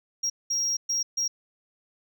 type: tone bursts at uneven times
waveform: sine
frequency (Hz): 5620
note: F8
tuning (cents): +10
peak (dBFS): -21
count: 4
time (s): 0.23-0.3 / 0.5-0.77 / 0.89-1.03 / 1.17-1.28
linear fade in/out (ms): 10
effects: tanh soft clip ceiling -23 dBFS